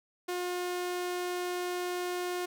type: tone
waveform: sawtooth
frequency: 357.7 Hz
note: F4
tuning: 41 cents sharp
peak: -28 dBFS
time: 0.28-2.46 s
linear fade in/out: 10 ms
effects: none